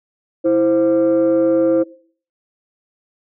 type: tone pair together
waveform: sine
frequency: 329 / 523.3 Hz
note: E4 / C5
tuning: -3 / 0 cents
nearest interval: minor sixth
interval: 803 cents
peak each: -13 dBFS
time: 0.44-1.84 s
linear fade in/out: 20 ms
effects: noise-tail reverb RT60 0.5 s tail -21 dB re dry + tanh soft clip ceiling -8 dBFS